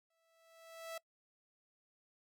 sawtooth tone with exponential growth, 657 Hz, E5, 6 cents flat, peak -37 dBFS, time 0.1-0.98 s, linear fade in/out 5 ms, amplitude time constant 190 ms, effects noise-tail reverb RT60 0.1 s tail -23 dB re dry

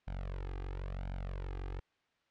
sawtooth tone with flanger, 46.25 Hz, F#1, in tune, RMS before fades -40 dBFS, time 0.07-1.8 s, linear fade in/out 10 ms, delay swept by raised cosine 1.3 to 2.5 ms, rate 0.97 Hz, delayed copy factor +1, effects white hiss -75 dBFS RMS until 2.3 s + low-pass 3000 Hz 12 dB/octave

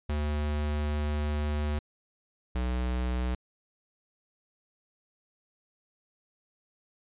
square tone pair in turn, 74.5 / 62.12 Hz, D2 / B1, +25 / +11 cents, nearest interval minor third, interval 314 cents, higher first, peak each -28 dBFS, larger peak neither, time 0.09-1.79 / 2.55-3.35 s, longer first, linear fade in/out 5 ms, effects resampled to 8000 Hz

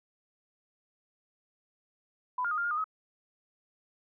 sine tone with pitch steps, 1000 / 1408 / 1240 / 1398 / 1416 / 1220 / 1275 Hz, B5 / F6 / D#6 / F6 / F6 / D#6 / D#6, +21 / +14 / -6 / +1 / +23 / -34 / +42 cents, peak -28 dBFS, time 2.38-2.842 s, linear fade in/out 5 ms, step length 66 ms, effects none

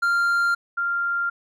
triangle / sine tone pair in turn, 1392 / 1392 Hz, F6 / F6, -6 / -6 cents, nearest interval unison, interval 0 cents, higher neither, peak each -16 / -21 dBFS, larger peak first, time 0.02-0.55 / 0.77-1.3 s, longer neither, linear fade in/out 10 ms, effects none

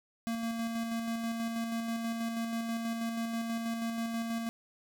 square tone with tremolo, 229.3 Hz, A#3, 28 cents flat, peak -32 dBFS, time 0.27-4.49 s, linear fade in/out 0 ms, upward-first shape square, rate 6.2 Hz, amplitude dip 30%, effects none

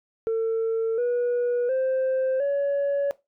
sine tone with pitch steps, 450.1 / 485.2 / 523 / 563.8 Hz, A4 / B4 / C5 / C#5, +39 / -31 / -1 / +29 cents, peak -19 dBFS, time 0.27-3.11 s, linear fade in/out 0 ms, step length 710 ms, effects noise-tail reverb RT60 0.2 s tail -19 dB re dry + tanh soft clip ceiling -20 dBFS

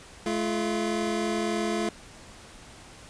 25% pulse tone pair together, 214.6 / 343.7 Hz, A3 / F4, -43 / -28 cents, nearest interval minor sixth, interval 815 cents, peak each -25 dBFS, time 0.26-1.89 s, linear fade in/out 2 ms, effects pink hiss -48 dBFS RMS until 3.09 s + resampled to 22050 Hz

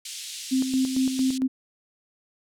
pink band-pass noise, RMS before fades -37 dBFS, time 0.05-1.38 s, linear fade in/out 5 ms, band 3000 to 10000 Hz, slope 24 dB/octave
sine tone with tremolo, 261.6 Hz, C4, in tune, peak -19 dBFS, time 0.51-1.48 s, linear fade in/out 20 ms, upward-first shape square, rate 4.4 Hz, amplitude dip 55%
effects none

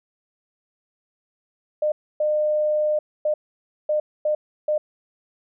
sine tone bursts at uneven times, 606 Hz, D#5, 46 cents flat, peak -18 dBFS, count 6, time 1.82-1.92 / 2.2-2.99 / 3.25-3.34 / 3.89-4 / 4.25-4.35 / 4.68-4.78 s, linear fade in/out 5 ms, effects none

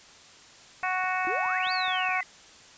click train, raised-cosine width 1 ms, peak -36 dBFS, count 7, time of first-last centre 0.83-2.091 s, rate 4.76 Hz
harmonic tone, 370 Hz, F#4, in tune, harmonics 2 / 3 / 4 / 5 / 6 / 7, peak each -30 / -32 / -33 / -34 / -35 / -35 dBFS, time 0.83-2.21 s, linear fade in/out 5 ms
sine exponential two-way sweep, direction up then down, 321.9 to 4675 to 1987 Hz, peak -32 dBFS, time 1.27-2.23 s, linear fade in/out 0 ms, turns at 1.72 s
effects white hiss -51 dBFS RMS until 2.77 s + resampled to 16000 Hz

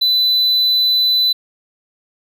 triangle tone, 4000 Hz, B7, 21 cents sharp, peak -10 dBFS, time 0.01-1.33 s, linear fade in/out 10 ms, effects none

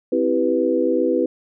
sine chord, C major seventh, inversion none, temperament equal, 261.6 / 329.6 / 392 / 493.9 Hz, C4 / E4 / G4 / B4, 0 / 0 / 0 / 0 cents, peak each -23 / -21 / -23 / -20 dBFS, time 0.12-1.26 s, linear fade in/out 5 ms, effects none

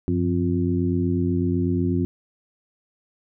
harmonic tone with a mistuned harmonic, 88.1 Hz, F2, 16 cents sharp, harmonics 1 / 2 / 3 / 4, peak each -24 / -25 / -24 / -27 dBFS, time 0.08-2.05 s, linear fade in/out 0 ms, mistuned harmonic 1, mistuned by +130 cents, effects none

